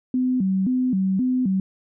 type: tone with vibrato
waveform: sine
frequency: 220 Hz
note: A3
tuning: in tune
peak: -18 dBFS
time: 0.14-1.6 s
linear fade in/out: 2 ms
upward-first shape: square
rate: 1.9 Hz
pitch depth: 250 cents each way
effects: none